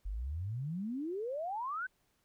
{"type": "exponential sweep", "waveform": "sine", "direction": "up", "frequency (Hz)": [44.12, 1566], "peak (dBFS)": -35, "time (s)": [0.05, 1.87], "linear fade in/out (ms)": 10, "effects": ["pink hiss -75 dBFS RMS until 2.24 s"]}